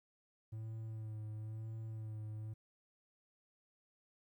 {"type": "tone with vibrato", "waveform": "triangle", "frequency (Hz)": 109.5, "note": "A2", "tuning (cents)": -8, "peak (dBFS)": -40, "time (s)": [0.52, 2.54], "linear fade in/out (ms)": 10, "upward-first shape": "sine", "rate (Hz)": 1, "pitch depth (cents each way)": 31, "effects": ["13-bit"]}